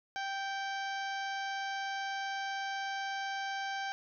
harmonic tone with a mistuned harmonic, 784 Hz, G5, in tune, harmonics 1 / 2 / 3 / 4 / 5 / 6 / 7 / 8, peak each -37 / -39 / -47 / -47 / -52 / -52 / -52 / -55 dBFS, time 0.16-3.92 s, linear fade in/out 0 ms, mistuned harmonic 3, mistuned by -29 cents, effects none

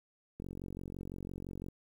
click train, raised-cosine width 3 ms, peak -30 dBFS, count 60, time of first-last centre 0.4-1.685 s, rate 45.9 Hz, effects 10-bit

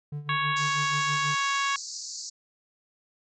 triangle tone with tremolo, 146.83 Hz, D3, in tune, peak -28 dBFS, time 0.12-1.35 s, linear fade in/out 5 ms, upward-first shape sine, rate 6.2 Hz, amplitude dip 75%
harmonic tone, 554.4 Hz, C#5, in tune, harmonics 2 / 3 / 4 / 5 / 6 / 7, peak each -27 / -31 / -33 / -35 / -37 / -38 dBFS, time 0.29-1.76 s, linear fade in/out 2 ms
white band-pass noise, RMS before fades -38 dBFS, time 0.56-2.3 s, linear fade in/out 10 ms, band 4300 to 7300 Hz, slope 96 dB/octave
effects none

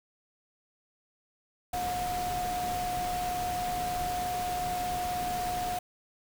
sine tone in noise, 720 Hz, F#5, 47 cents flat, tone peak -30 dBFS, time 1.73-5.79 s, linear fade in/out 5 ms, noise pink, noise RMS -38 dBFS, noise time 1.73-5.79 s, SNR +5 dB, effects none

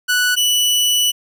sawtooth tone pair in turn, 1480 / 2960 Hz, F#6 / F#7, 0 / 0 cents, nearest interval octave, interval 1200 cents, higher second, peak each -10 dBFS, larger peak neither, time 0.08-0.36 / 0.36-1.12 s, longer second, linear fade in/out 20 ms, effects none

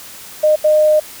sine tone bursts at uneven times, 612 Hz, D#5, 29 cents flat, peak -8 dBFS, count 2, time 0.43-0.56 / 0.64-1 s, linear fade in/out 10 ms, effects white hiss -35 dBFS RMS until 1.2 s

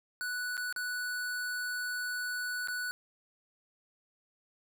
square tone with dropouts, 1480 Hz, F#6, in tune, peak -34 dBFS, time 0.21-2.91 s, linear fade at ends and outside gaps 0 ms, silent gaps 0.569-0.577 / 0.726-0.762 / 2.674-2.684 s, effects none

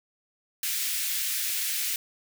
white high-pass noise, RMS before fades -29 dBFS, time 0.63-1.96 s, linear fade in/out 2 ms, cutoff 1800 Hz, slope 24 dB/octave, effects none

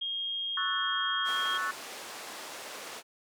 sine tone, 3243 Hz, G#7, 42 cents flat, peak -31 dBFS, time 0.01-1.58 s, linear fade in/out 10 ms
sine chord, F# minor seventh, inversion second, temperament equal, 1108.7 / 1318.5 / 1480 / 1760 Hz, C#6 / E6 / F#6 / A6, 0 / 0 / 0 / 0 cents, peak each -34 / -37 / -34 / -37 dBFS, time 0.57-1.71 s, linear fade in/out 2 ms
pink band-pass noise, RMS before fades -43 dBFS, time 1.24-3.03 s, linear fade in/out 50 ms, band 480 to 10000 Hz, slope 12 dB/octave
effects none

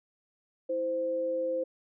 sine tone pair together, 327.5 / 519.9 Hz, E4 / C5, -11 / -11 cents, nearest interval minor sixth, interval 800 cents, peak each -38 / -28 dBFS, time 0.69-1.64 s, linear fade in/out 10 ms, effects none

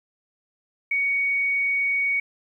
sine tone, 2238 Hz, C#7, 16 cents sharp, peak -20 dBFS, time 0.91-2.2 s, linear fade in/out 5 ms, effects 10-bit

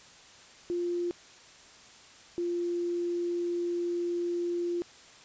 sine tone pair in turn, 349.2 / 347.4 Hz, F4 / F4, 0 / -9 cents, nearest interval unison, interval 9 cents, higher first, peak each -28 dBFS, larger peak neither, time 0.7-1.11 / 2.38-4.82 s, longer second, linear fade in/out 0 ms, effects white hiss -53 dBFS RMS until 5.24 s + resampled to 16000 Hz

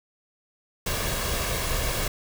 pink noise with comb filter, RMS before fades -27 dBFS, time 0.86-2.08 s, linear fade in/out 5 ms, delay 1.8 ms, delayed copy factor +0.5, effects none

